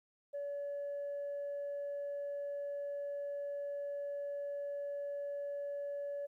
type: tone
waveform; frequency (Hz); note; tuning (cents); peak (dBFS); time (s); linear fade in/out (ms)
sine; 570; C#5; +48; -36; 0.33-6.27; 20
effects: tanh soft clip ceiling -35 dBFS + 13-bit